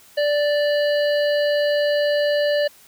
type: harmonic tone with a mistuned harmonic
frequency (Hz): 586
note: D5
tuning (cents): -4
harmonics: 1 / 3 / 5 / 7 / 8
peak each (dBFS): -17 / -27 / -31 / -34 / -35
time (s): 0.17-2.68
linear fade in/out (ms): 10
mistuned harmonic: 8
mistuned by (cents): -23
effects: white hiss -50 dBFS RMS until 2.87 s